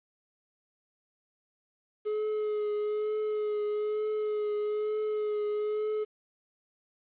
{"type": "tone with vibrato", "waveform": "triangle", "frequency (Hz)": 423.4, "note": "G#4", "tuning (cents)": 33, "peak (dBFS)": -26, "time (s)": [2.05, 6.05], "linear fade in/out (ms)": 20, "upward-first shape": "triangle", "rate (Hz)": 1.1, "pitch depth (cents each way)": 24, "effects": ["resampled to 8000 Hz", "10-bit"]}